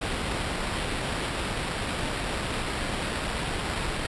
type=noise with sample-and-hold; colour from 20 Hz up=pink; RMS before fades=-30 dBFS; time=0.01-4.07 s; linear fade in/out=10 ms; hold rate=6300 Hz; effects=resampled to 24000 Hz